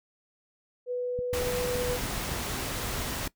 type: tone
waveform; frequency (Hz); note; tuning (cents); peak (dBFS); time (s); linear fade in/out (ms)
sine; 493.9; B4; 0; -28; 0.86-1.99; 50
type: click train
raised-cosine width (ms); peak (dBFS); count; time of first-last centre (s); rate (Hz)
5; -26; 9; 1.19-2.32; 7.08
type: noise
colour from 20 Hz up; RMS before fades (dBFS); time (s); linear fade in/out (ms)
pink; -33; 1.33-3.28; 5
effects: noise-tail reverb RT60 0.1 s tail -20 dB re dry